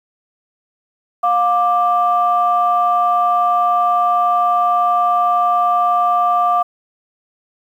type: tone pair together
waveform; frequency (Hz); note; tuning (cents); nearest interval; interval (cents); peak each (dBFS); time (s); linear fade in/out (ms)
sine; 709 / 1178.2; F5 / D6; +26 / +5; major sixth; 879; -14 / -14; 1.23-6.63; 10
effects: tanh soft clip ceiling -4 dBFS + 8-bit